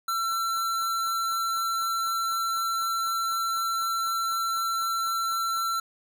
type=tone; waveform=square; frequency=1348 Hz; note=E6; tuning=38 cents sharp; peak=-26 dBFS; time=0.08-5.8 s; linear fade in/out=5 ms; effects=none